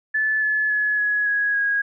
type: tone with pitch steps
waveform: sine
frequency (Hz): 1738 / 1719 / 1700.3 / 1681.7 / 1663.4 / 1645.2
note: A6 / A6 / G#6 / G#6 / G#6 / G#6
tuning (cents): -22 / -41 / +40 / +21 / +2 / -17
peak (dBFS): -18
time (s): 0.14-1.82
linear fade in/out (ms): 10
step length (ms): 280
effects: none